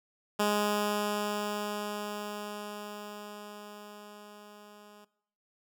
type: tone with level ramp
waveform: 10% pulse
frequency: 207.7 Hz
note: G#3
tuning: in tune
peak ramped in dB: -17 to -44 dBFS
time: 0.39-5.05 s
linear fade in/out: 10 ms
effects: noise-tail reverb RT60 0.7 s tail -20 dB re dry